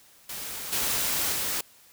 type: noise with level steps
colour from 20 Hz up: white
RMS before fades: -36 / -27 / -29 dBFS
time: 0.29-1.61 s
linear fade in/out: 5 ms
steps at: 0.72 / 1.32 s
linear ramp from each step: 10 ms
effects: white hiss -56 dBFS RMS until 1.92 s